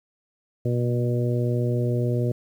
harmonic tone with a mistuned harmonic, 120.9 Hz, B2, 36 cents flat, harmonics 1 / 2 / 3 / 4 / 5, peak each -22 / -30 / -29 / -31 / -34 dBFS, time 0.65-2.32 s, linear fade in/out 5 ms, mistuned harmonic 1, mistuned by +18 cents, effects 9-bit

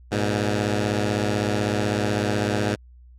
10% pulse beating tone pair, 103.83 / 119.83 Hz, G#2 / A#2, 0 / +48 cents, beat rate 16 Hz, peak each -14 / -19 dBFS, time 0.11-2.76 s, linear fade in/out 20 ms, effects added 61 Hz sine -45 dBFS peak until 3.18 s + low-pass 8000 Hz 12 dB/octave

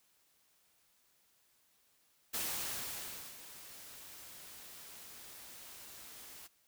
white noise with ADSR envelope, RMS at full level -37 dBFS, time 2.33-6.48 s, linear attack 16 ms, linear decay 1000 ms, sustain -15 dB, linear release 21 ms, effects white hiss -72 dBFS RMS until 6.67 s

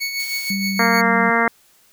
25% pulse tone with tremolo, 2217 Hz, C#7, in tune, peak -17 dBFS, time 0-1.02 s, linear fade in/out 20 ms, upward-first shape sine, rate 6.4 Hz, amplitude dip 50%
blue noise, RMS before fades -34 dBFS, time 0.19-0.51 s, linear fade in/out 10 ms
sine tone with pitch glide, 196 to 191.08 Hz, G3 to G3, 0 to -44 cents, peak -21 dBFS, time 0.5-1.3 s, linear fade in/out 5 ms, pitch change -44 cents, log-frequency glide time 0.66-0.88 s
harmonic tone, 231.4 Hz, A#3, 13 cents flat, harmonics 1 / 2 / 3 / 4 / 5 / 6 / 7 / 8 / 9, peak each -23 / -23 / -23 / -23 / -23 / -23 / -23 / -23 / -23 dBFS, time 0.79-1.48 s, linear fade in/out 2 ms
effects white hiss -55 dBFS RMS until 1.92 s

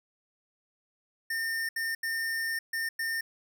square tone bursts at uneven times, 1814 Hz, A#6, 48 cents flat, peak -30 dBFS, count 5, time 1.3-1.69 / 1.76-1.95 / 2.03-2.59 / 2.73-2.89 / 2.99-3.21 s, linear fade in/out 5 ms, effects none

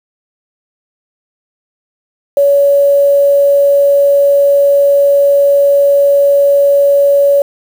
sine tone with quantisation, 564 Hz, C#5, 30 cents sharp, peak -5 dBFS, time 2.37-7.42 s, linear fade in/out 2 ms, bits 5, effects none

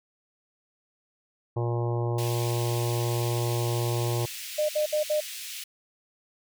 harmonic tone, 118.6 Hz, A#2, 30 cents sharp, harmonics 1 / 3 / 4 / 5 / 6 / 7 / 8 / 9, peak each -26 / -32 / -36 / -38 / -43 / -39 / -43 / -44 dBFS, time 1.56-4.26 s, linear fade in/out 10 ms
pink high-pass noise, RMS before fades -38 dBFS, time 2.18-5.64 s, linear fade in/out 5 ms, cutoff 2300 Hz, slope 24 dB/octave
sine tone bursts, 606 Hz, D#5, 46 cents flat, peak -22 dBFS, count 4, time 4.58-5.206 s, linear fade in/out 10 ms, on 110 ms, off 62 ms
effects none

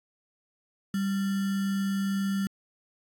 sine tone with sample-and-hold, 196 Hz, G3, in tune, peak -25 dBFS, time 0.94-2.47 s, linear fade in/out 2 ms, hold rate 1575 Hz, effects AAC 64 kbps

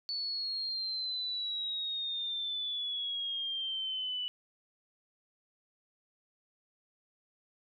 sine exponential sweep, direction down, 4468 to 2960 Hz, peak -33 dBFS, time 0.09-4.28 s, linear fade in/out 0 ms, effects none

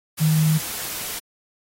sine tone in noise, 156.2 Hz, D#3, 7 cents sharp, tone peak -15 dBFS, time 0.2-0.59 s, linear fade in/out 20 ms, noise white, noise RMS -30 dBFS, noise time 0.17-1.2 s, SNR +12 dB, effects AAC 48 kbps

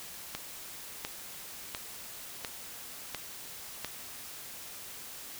click train, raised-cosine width 0.2 ms, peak -17 dBFS, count 6, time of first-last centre 0.35-3.847 s, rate 1.43 Hz, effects white hiss -45 dBFS RMS until 5.39 s

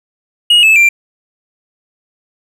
triangle tone with pitch steps, 2881 / 2612 / 2367 Hz, F#7 / E7 / D7, -47 / -17 / +13 cents, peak -3 dBFS, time 0.5-0.89 s, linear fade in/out 5 ms, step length 130 ms, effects none

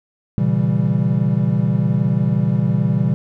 triangle chord, A# diminished seventh, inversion none, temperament equal with one note detuned, 119.61 / 138.59 / 164.81 / 196 Hz, A#2 / C#3 / E3 / G3, +45 / 0 / 0 / 0 cents, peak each -18 dBFS, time 0.38-3.14 s, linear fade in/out 0 ms, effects none

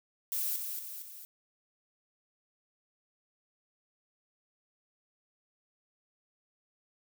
violet noise with echo, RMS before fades -33 dBFS, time 0.32-0.56 s, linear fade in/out 0 ms, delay 230 ms, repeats 3, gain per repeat -5 dB, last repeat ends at 1.25 s, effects none

